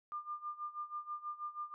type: tone with tremolo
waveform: sine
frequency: 1200 Hz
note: D6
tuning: 37 cents sharp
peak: -37 dBFS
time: 0.12-1.74 s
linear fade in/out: 0 ms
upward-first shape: sine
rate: 6.2 Hz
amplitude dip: 85%
effects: none